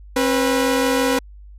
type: tone pair together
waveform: sawtooth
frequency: 268.2 / 490.4 Hz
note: C4 / B4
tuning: +43 / -12 cents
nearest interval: minor seventh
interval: 1045 cents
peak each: -15 dBFS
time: 0.16-1.19 s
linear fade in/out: 5 ms
effects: added 50 Hz sine -38 dBFS peak until 1.58 s + resampled to 32000 Hz